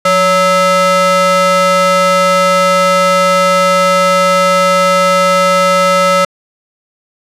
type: ring-modulated tone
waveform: square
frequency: 370 Hz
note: F#4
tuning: in tune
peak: -5 dBFS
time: 0.05-6.25 s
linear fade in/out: 5 ms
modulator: 932 Hz
effects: low-pass 10000 Hz 12 dB/octave